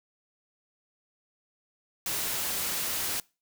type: noise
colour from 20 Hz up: white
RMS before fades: -31 dBFS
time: 2.06-3.2 s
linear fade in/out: 2 ms
effects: noise-tail reverb RT60 0.3 s tail -24 dB re dry

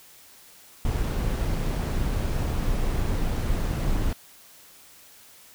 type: noise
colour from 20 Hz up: brown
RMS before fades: -25 dBFS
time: 0.85-4.13 s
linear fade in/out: 2 ms
effects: white hiss -51 dBFS RMS until 5.54 s

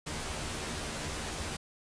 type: noise with comb filter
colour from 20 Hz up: pink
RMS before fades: -37 dBFS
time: 0.06-1.57 s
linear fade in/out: 10 ms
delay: 13 ms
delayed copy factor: +0.6
effects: resampled to 22050 Hz

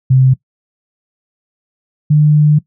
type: tone pair in turn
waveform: sine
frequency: 130.81 / 150.18 Hz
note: C3 / D3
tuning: 0 / +39 cents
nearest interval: major second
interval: 239 cents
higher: second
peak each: -5 / -5 dBFS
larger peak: neither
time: 0.1-0.34 / 2.1-2.59 s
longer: second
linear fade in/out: 10 ms
effects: noise-tail reverb RT60 0.1 s tail -19 dB re dry

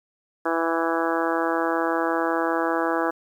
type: harmonic tone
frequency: 165.3 Hz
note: E3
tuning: 5 cents sharp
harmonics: 2 / 3 / 4 / 5 / 6 / 7 / 8 / 9 / 10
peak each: -26 / -28 / -29 / -30 / -31 / -31 / -32 / -33 / -33 dBFS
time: 0.45-3.11 s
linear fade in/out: 10 ms
effects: 9-bit

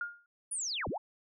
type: tone with exponential decay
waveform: sine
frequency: 1417 Hz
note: F6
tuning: 25 cents sharp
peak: -30 dBFS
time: 0.01-0.26 s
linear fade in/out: 2 ms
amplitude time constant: 54 ms
type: linear two-way sweep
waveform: sine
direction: down then up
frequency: 10090 to 37.6 to 947 Hz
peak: -33 dBFS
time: 0.51-0.98 s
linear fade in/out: 10 ms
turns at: 0.88 s
effects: none

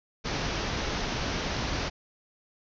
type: low-pass noise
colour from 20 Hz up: pink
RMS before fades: -31 dBFS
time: 0.24-1.9 s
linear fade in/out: 20 ms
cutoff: 6200 Hz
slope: 96 dB/octave
effects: none

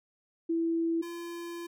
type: tone pair in turn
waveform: sine / square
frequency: 331.3 / 341.8 Hz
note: E4 / F4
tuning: +9 / -37 cents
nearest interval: minor second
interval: 54 cents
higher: second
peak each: -26 / -38 dBFS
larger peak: first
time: 0.49-1.02 / 1.02-1.67 s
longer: second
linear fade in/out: 10 ms
effects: none

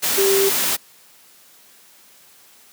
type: tone in noise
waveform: sine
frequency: 392 Hz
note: G4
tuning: in tune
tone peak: -15 dBFS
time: 0.17-0.5 s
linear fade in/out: 20 ms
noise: white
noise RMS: -20 dBFS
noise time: 0.02-0.77 s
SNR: +2 dB
effects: white hiss -50 dBFS RMS until 2.72 s + high-pass 150 Hz 12 dB/octave

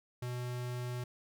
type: tone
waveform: square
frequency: 123.47 Hz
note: B2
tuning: in tune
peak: -37 dBFS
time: 0.22-1.04 s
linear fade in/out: 5 ms
effects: none

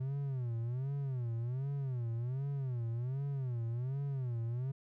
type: tone with vibrato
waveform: triangle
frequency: 127.4 Hz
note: C3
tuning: 46 cents flat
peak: -32 dBFS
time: 0-4.72 s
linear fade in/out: 10 ms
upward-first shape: sine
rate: 1.3 Hz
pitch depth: 180 cents each way
effects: none

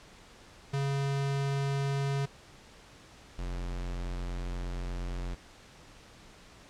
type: tone pair in turn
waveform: square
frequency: 138.8 / 44.28 Hz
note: C#3 / F1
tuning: +3 / +25 cents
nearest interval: octave + minor sixth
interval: 1978 cents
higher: first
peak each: -29 / -34 dBFS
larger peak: first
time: 0.73-2.26 / 3.38-5.35 s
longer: second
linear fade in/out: 10 ms
effects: pink hiss -54 dBFS RMS until 6.69 s + low-pass 7000 Hz 12 dB/octave

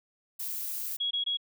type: noise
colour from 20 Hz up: violet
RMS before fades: -35 dBFS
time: 0.39-0.97 s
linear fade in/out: 10 ms
type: tone bursts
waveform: sine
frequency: 3322 Hz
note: G#7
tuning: in tune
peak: -27 dBFS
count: 3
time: 1-1.372 s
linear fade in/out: 10 ms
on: 110 ms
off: 21 ms
effects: none

